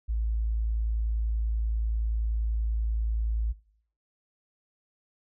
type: tone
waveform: sine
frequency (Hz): 55.2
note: A1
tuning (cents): +6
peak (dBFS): -25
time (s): 0.08-3.53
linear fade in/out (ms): 20
effects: noise-tail reverb RT60 0.6 s tail -20 dB re dry